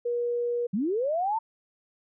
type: tone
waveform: sine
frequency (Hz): 479.3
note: A#4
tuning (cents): +48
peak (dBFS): -25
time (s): 0.05-0.67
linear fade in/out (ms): 10
type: linear sweep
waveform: sine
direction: up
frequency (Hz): 174.61 to 922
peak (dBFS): -24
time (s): 0.73-1.39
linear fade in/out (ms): 10
effects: none